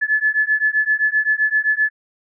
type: beating tone pair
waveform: sine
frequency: 1721 / 1728.7 Hz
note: A6 / A6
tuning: -39 / -31 cents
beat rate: 7.7 Hz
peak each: -18 dBFS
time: 0.01-1.9 s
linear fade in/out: 20 ms
effects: none